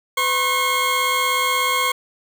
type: tone pair together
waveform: 20% pulse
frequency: 503 / 1082.6 Hz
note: B4 / C#6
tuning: +32 / -41 cents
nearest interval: octave + minor second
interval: 1327 cents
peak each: -21 / -13 dBFS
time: 0.17-1.92 s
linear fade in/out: 5 ms
effects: none